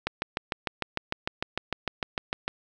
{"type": "click train", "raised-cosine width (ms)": 0.3, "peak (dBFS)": -11, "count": 17, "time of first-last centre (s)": [0.07, 2.48], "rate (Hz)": 6.64, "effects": []}